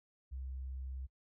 sine tone, 65.41 Hz, C2, in tune, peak -40 dBFS, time 0.31-1.07 s, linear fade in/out 20 ms, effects noise-tail reverb RT60 0.1 s tail -23 dB re dry

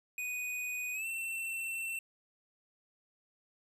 square tone with pitch glide, 2484 to 2693 Hz, D#7 to E7, -3 to +36 cents, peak -36 dBFS, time 0.18-1.99 s, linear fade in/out 2 ms, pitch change +139 cents, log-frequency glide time 0.93-1.06 s, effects resampled to 32000 Hz + 11-bit

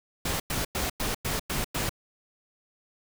pink noise bursts, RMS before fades -29 dBFS, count 7, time 0.25-1.894 s, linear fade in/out 5 ms, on 150 ms, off 99 ms, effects none

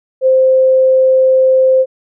sine tone, 522 Hz, C5, 4 cents flat, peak -6 dBFS, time 0.21-1.86 s, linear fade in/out 50 ms, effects none

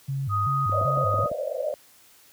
sine tone with vibrato, 117.6 Hz, A#2, 16 cents sharp, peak -25 dBFS, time 0.08-1.25 s, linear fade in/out 10 ms, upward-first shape square, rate 2.6 Hz, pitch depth 260 cents each way
sine tone, 1248 Hz, D#6, 5 cents sharp, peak -23 dBFS, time 0.29-1.3 s, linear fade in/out 50 ms
clicks, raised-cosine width 3 ms, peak -24 dBFS, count 7, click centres 0.696 / 0.814 / 0.974 / 1.142 / 1.192 / 1.258 / 1.315 s
pink band-pass noise, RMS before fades -29 dBFS, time 0.72-1.74 s, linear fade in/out 0 ms, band 520 to 640 Hz, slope 96 dB/octave
effects white hiss -55 dBFS RMS until 2.32 s + high-pass 60 Hz 12 dB/octave

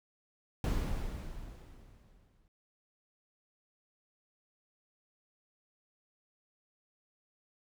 brown noise with exponential decay, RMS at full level -29 dBFS, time 0.64-2.48 s, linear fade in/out 1 ms, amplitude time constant 400 ms, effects none

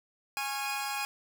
sawtooth tone cluster, 827 / 1093 / 1382 / 2478 Hz, G#5 / C#6 / F6 / D#7, -8 / -25 / -19 / -8 cents, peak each -31 / -36 / -39 / -34 dBFS, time 0.37-1.05 s, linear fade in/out 0 ms, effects none

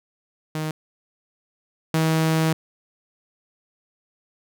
sawtooth tone pair in turn, 155.9 / 160.01 Hz, D#3 / D#3, +4 / +49 cents, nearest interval unison, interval 45 cents, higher second, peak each -21 / -14 dBFS, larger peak second, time 0.55-0.71 / 1.94-2.53 s, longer second, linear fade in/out 2 ms, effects none

